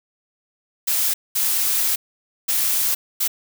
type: noise bursts at uneven times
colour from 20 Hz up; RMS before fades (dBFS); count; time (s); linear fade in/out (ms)
blue; -20; 4; 0.87-1.14 / 1.35-1.96 / 2.48-2.95 / 3.2-3.28; 10
effects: none